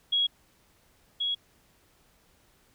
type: tone pair in turn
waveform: sine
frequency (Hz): 3316 / 3328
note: G#7 / G#7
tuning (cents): -3 / +3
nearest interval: unison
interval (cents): 6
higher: second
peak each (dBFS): -22 / -26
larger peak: first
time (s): 0.12-0.27 / 1.2-1.35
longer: neither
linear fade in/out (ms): 10
effects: pink hiss -64 dBFS RMS until 2.74 s